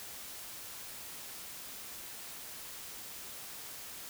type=silence; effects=white hiss -46 dBFS RMS until 4.09 s